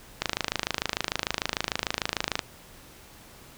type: click train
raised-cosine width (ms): 0.2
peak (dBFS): -7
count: 59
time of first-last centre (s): 0.22-2.392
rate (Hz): 26.7
effects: pink hiss -50 dBFS RMS until 3.57 s

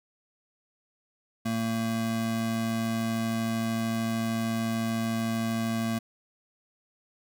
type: tone pair together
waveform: square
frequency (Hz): 113.3 / 226.6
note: A#2 / A#3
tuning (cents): -49 / -49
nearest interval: octave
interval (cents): 1200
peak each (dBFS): -35 / -28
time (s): 1.45-5.99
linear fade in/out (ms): 10
effects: none

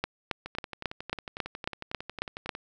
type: two click trains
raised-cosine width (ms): 0.3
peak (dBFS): -12 / -21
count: 10 / 24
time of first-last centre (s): 0.04-2.492 / 0.46-2.551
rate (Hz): 3.67 / 11
effects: none

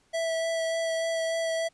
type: tone with vibrato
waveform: square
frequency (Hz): 656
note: E5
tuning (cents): -9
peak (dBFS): -27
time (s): 0.13-1.69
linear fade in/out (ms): 20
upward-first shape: sine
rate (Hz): 3.4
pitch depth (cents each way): 11
effects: pink hiss -66 dBFS RMS until 1.73 s + resampled to 22050 Hz

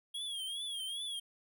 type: tone with vibrato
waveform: square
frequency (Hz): 3283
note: G#7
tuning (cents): -21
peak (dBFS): -38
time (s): 0.14-1.2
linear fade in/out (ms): 10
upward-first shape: triangle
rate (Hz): 2.5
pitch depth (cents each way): 120
effects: none

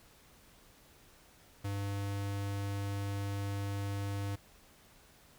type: tone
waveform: square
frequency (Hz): 100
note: G2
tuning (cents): +35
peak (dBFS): -35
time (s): 1.64-4.36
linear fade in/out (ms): 10
effects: pink hiss -61 dBFS RMS until 5.38 s

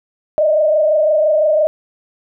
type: tone with frequency modulation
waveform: sine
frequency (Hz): 615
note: D#5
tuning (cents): -20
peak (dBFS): -10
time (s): 0.38-1.67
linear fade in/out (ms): 0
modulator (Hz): 25.9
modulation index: 1
effects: none

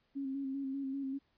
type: tone with vibrato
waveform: sine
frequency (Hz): 271.9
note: C#4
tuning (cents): -33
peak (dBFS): -35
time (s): 0.15-1.19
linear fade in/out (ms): 20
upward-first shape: square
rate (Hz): 5.1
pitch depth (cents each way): 30
effects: pink hiss -75 dBFS RMS until 1.37 s + resampled to 11025 Hz

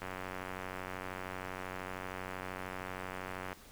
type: click train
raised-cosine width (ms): 0.5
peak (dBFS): -25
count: 327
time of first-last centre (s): 0.02-3.529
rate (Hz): 92.9
effects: pink hiss -56 dBFS RMS until 3.71 s

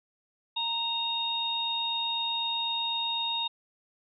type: harmonic tone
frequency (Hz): 928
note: A#5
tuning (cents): -8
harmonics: 1 / 3 / 4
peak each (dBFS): -34 / -38 / -29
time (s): 0.56-3.48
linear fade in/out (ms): 10
effects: none

